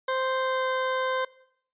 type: tone with pitch glide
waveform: 20% pulse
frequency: 522 to 518.4 Hz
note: C5 to C5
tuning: -4 to -16 cents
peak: -20 dBFS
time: 0.08-1.25 s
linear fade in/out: 5 ms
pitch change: -12 cents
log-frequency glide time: 0.39-0.67 s
effects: noise-tail reverb RT60 0.7 s tail -21 dB re dry + resampled to 8000 Hz